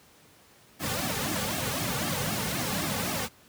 pink noise with flanger, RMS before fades -30 dBFS, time 0.79-3.29 s, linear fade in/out 50 ms, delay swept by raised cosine 2 to 3.1 ms, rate 3.9 Hz, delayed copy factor -1, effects pink hiss -57 dBFS RMS until 3.48 s + high-pass 80 Hz 12 dB/octave

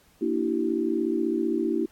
sine chord, E half-diminished seventh, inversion second, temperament equal with one note detuned, 233.1 / 293.7 / 329.6 / 384.4 Hz, Bb3 / D4 / E4 / G4, 0 / 0 / 0 / -34 cents, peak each -30 / -30 / -26 / -29 dBFS, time 0.21-1.86 s, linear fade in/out 10 ms, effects pink hiss -60 dBFS RMS until 1.91 s + AAC 64 kbps

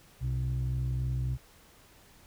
sine tone pair together, 63.45 / 126.9 Hz, B1 / B2, +47 / +47 cents, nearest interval octave, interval 1200 cents, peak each -30 / -28 dBFS, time 0.2-1.38 s, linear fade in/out 50 ms, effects tanh soft clip ceiling -25 dBFS + pink hiss -58 dBFS RMS until 2.26 s

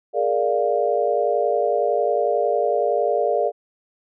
sine chord, Bb dominant seventh, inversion third, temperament equal, 415.3 / 466.2 / 587.3 / 698.5 Hz, Ab4 / Bb4 / D5 / F5, 0 / 0 / 0 / 0 cents, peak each -24 / -23 / -22 / -23 dBFS, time 0.13-3.52 s, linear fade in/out 50 ms, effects none

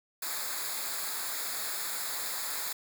white noise with comb filter, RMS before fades -35 dBFS, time 0.22-2.73 s, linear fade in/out 5 ms, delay 0.34 ms, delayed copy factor -0.8, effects none

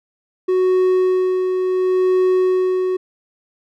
triangle tone with tremolo, 370 Hz, F#4, in tune, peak -10 dBFS, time 0.48-2.97 s, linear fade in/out 10 ms, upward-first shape sine, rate 0.71 Hz, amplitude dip 40%, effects none

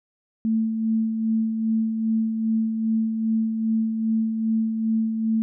sine tone with tremolo, 222.4 Hz, A3, 19 cents sharp, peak -18 dBFS, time 0.45-5.42 s, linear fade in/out 0 ms, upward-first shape sine, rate 2.5 Hz, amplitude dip 45%, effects none

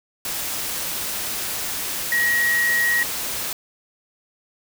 sine tone in noise, 1900 Hz, A#6, 33 cents sharp, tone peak -17 dBFS, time 2.12-3.03 s, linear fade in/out 2 ms, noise white, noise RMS -27 dBFS, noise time 0.25-3.53 s, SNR +7 dB, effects none

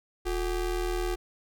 square ring-modulated tone, 198.7 Hz, G3, 24 cents sharp, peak -25 dBFS, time 0.25-1.16 s, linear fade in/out 20 ms, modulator 159 Hz, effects none

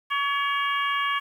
harmonic tone with a mistuned harmonic, 565 Hz, C#5, 33 cents sharp, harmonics 2 / 3 / 4 / 5 / 6, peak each -25 / -29 / -31 / -33 / -35 dBFS, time 0.1-1.2 s, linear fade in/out 20 ms, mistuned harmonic 6, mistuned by -77 cents, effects 9-bit

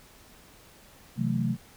sine chord, F# half-diminished seventh, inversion second, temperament equal, 130.81 / 164.81 / 185 / 220 Hz, C3 / E3 / F#3 / A3, 0 / 0 / 0 / 0 cents, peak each -29 / -32 / -31 / -29 dBFS, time 1.16-1.57 s, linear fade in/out 50 ms, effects pink hiss -54 dBFS RMS until 1.76 s

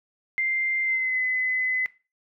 sine tone with pitch glide, 2093 to 2023 Hz, C7 to B6, 0 to +41 cents, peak -22 dBFS, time 0.38-1.86 s, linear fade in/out 0 ms, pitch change -59 cents, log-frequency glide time 0.82-1.2 s, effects noise-tail reverb RT60 0.3 s tail -18 dB re dry

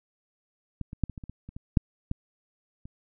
clicks, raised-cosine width 5 ms, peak -20 / -26 / -12 / -26 / -26 / -28 / -27 / -29 / -26 / -6 / -16 / -30 dBFS, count 12, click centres 0.813 / 0.931 / 1.037 / 1.097 / 1.178 / 1.238 / 1.296 / 1.49 / 1.565 / 1.772 / 2.114 / 2.855 s, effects none

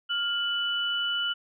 sine tone pair together, 1405 / 2972 Hz, F6 / F#7, +10 / +7 cents, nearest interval octave + minor second, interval 1297 cents, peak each -30 / -27 dBFS, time 0.09-1.34 s, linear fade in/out 20 ms, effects none

